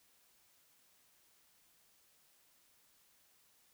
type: silence
effects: white hiss -70 dBFS RMS until 3.73 s